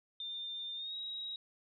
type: tone with pitch glide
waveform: sine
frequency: 3604 to 3818 Hz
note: A7 to A#7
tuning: +41 to +41 cents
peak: -39 dBFS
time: 0.2-1.36 s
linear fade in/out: 2 ms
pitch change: +100 cents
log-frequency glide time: 0.75-0.96 s
effects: none